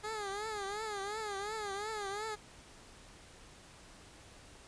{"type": "tone with vibrato", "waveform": "15% pulse", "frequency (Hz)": 415.3, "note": "G#4", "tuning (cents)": 0, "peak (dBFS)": -31, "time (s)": [0.03, 2.36], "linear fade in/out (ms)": 20, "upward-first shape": "triangle", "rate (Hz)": 2.8, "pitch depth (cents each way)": 130, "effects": ["pink hiss -56 dBFS RMS until 4.67 s", "resampled to 22050 Hz"]}